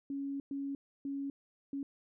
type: tone bursts at uneven times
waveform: sine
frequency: 277.8 Hz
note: C#4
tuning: 4 cents sharp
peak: -35 dBFS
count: 4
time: 0.1-0.4 / 0.51-0.75 / 1.05-1.3 / 1.73-1.83 s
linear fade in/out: 2 ms
effects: none

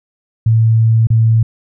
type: tone with dropouts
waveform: sine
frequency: 112.6 Hz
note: A2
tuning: 40 cents sharp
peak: -7 dBFS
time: 0.46-1.43 s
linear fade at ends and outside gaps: 5 ms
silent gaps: 1.071-1.102 s
effects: none

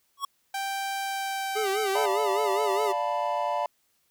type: tone with exponential growth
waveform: square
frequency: 1110 Hz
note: C#6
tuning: 2 cents sharp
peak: -25 dBFS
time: 0.17-0.25 s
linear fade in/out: 5 ms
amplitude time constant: 17 ms
type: tone with pitch glide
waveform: sawtooth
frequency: 784 to 773.2 Hz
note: G5 to G5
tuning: 0 to -24 cents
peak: -25 dBFS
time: 0.54-2.06 s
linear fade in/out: 5 ms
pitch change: -24 cents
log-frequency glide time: 1.01-1.79 s
type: tone with vibrato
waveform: square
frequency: 408.6 Hz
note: G#4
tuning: 28 cents flat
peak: -27 dBFS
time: 1.55-2.93 s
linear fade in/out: 20 ms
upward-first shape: sine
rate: 4.9 Hz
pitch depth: 110 cents each way
type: chord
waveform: triangle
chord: B half-diminished seventh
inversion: first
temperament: equal with one note detuned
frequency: 587.3 / 700.5 / 880 / 987.8 Hz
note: D5 / F5 / A5 / B5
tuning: 0 / +5 / 0 / 0 cents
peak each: -29 dBFS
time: 1.95-3.66 s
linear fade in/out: 2 ms
effects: white hiss -70 dBFS RMS until 4.1 s

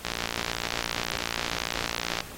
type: click train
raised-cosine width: 0.2 ms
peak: -10 dBFS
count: 126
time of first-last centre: 0.05-2.205 s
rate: 58 Hz
effects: pink hiss -43 dBFS RMS until 2.37 s + AAC 48 kbps

